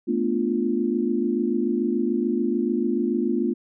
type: chord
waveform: sine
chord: B half-diminished seventh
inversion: third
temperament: equal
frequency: 220 / 246.9 / 293.7 / 349.2 Hz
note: A3 / B3 / D4 / F4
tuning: 0 / 0 / 0 / 0 cents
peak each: -26 / -25 / -29 / -25 dBFS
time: 0.07-3.54 s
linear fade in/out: 20 ms
effects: none